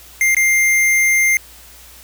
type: tone with dropouts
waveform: square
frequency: 2100 Hz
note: C7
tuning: 6 cents sharp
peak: -12 dBFS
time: 0.21-1.37 s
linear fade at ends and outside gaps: 1 ms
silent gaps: 0.347-0.367 s
effects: added 60 Hz sine -46 dBFS peak until 2.03 s + white hiss -42 dBFS RMS until 2.03 s